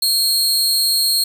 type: tone with amplitude modulation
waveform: sawtooth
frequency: 4251 Hz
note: C8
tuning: 27 cents sharp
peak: -9 dBFS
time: 0.02-1.24 s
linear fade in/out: 5 ms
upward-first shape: sine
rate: 249 Hz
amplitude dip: 50%
effects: 7-bit